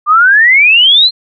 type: exponential sweep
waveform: sine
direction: up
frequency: 1174.7 to 4224 Hz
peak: -3 dBFS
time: 0.06-1.11 s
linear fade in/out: 50 ms
effects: none